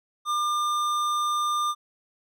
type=tone with tanh clipping; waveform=sine; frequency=1200 Hz; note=D6; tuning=37 cents sharp; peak=-25 dBFS; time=0.25-1.75 s; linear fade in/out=50 ms; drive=16 dB; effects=none